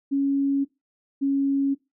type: tone pair in turn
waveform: sine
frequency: 277.2 / 276.1 Hz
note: C#4 / C#4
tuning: 0 / -7 cents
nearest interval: unison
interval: 7 cents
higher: first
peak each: -19 dBFS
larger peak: neither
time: 0.11-0.65 / 1.21-1.75 s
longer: neither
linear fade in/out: 20 ms
effects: noise-tail reverb RT60 0.2 s tail -17 dB re dry